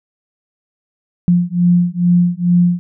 sine beating tone pair, 174.61 / 176.91 Hz, F3 / F3, 0 / +23 cents, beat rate 2.3 Hz, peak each -13 dBFS, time 1.28-2.79 s, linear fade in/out 0 ms, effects none

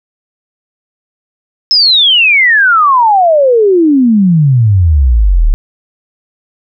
sine exponential sweep, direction down, 5274 to 34.65 Hz, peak -4 dBFS, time 1.71-5.54 s, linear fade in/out 0 ms, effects none

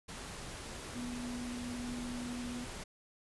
sine tone in noise, 244 Hz, B3, 21 cents flat, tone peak -39 dBFS, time 0.95-2.65 s, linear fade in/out 10 ms, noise pink, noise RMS -45 dBFS, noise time 0.08-2.84 s, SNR +3 dB, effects resampled to 24000 Hz

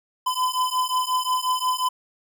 square beating tone pair, 1011 / 1016.6 Hz, B5 / B5, +40 / +50 cents, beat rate 5.6 Hz, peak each -25 / -25 dBFS, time 0.26-1.89 s, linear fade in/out 10 ms, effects none

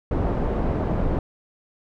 pink low-pass noise, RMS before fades -23 dBFS, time 0.11-1.19 s, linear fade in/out 2 ms, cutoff 700 Hz, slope 12 dB/octave, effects none

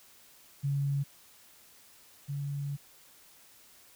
sine tone pair in turn, 140.3 / 141.77 Hz, C#3 / C#3, +21 / +39 cents, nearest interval unison, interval 18 cents, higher second, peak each -27 / -32 dBFS, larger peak first, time 0.63-1.04 / 2.28-2.77 s, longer second, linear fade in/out 20 ms, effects white hiss -58 dBFS RMS until 3.95 s

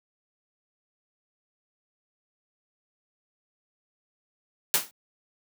white noise with exponential decay, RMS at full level -18 dBFS, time 4.74-4.91 s, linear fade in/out 0 ms, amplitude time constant 36 ms, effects high-pass 150 Hz 12 dB/octave

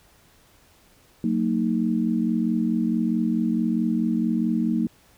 sine chord, D# minor, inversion first, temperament equal with one note detuned, 185 / 229.6 / 311.1 Hz, F#3 / A#3 / D#4, 0 / -26 / 0 cents, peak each -26 / -22 / -27 dBFS, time 1.24-4.87 s, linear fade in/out 2 ms, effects pink hiss -57 dBFS RMS until 5.17 s

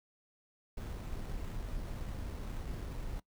brown noise with sample-and-hold, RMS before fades -40 dBFS, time 0.77-3.2 s, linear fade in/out 5 ms, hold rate 4900 Hz, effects noise-tail reverb RT60 0.1 s tail -20 dB re dry

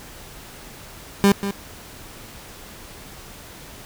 30% pulse tone with echo, 199.6 Hz, G3, 32 cents sharp, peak -9 dBFS, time 1.24-1.32 s, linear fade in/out 0 ms, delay 190 ms, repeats 1, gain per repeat -11 dB, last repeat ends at 1.51 s, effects pink hiss -41 dBFS RMS until 3.85 s

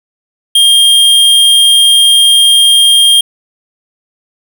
square tone, 3215 Hz, G7, 43 cents sharp, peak -4 dBFS, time 0.55-3.21 s, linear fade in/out 5 ms, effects none

